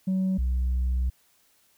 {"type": "tone pair in turn", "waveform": "sine", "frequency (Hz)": [188.4, 62.87], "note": ["F#3", "B1"], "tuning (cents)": [32, 32], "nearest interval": "octave + perfect fifth", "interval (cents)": 1900, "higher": "first", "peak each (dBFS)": -20, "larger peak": "neither", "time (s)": [[0.07, 0.38], [0.38, 1.1]], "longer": "second", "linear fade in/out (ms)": 10, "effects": ["tanh soft clip ceiling -21 dBFS", "white hiss -64 dBFS RMS until 1.77 s"]}